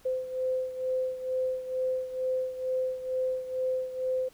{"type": "beating tone pair", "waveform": "sine", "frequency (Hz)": [514, 516.2], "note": ["C5", "C5"], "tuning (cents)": [-31, -23], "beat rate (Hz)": 2.2, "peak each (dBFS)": [-29, -34], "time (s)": [0.05, 4.29], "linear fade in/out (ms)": 10, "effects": ["pink hiss -59 dBFS RMS until 4.33 s"]}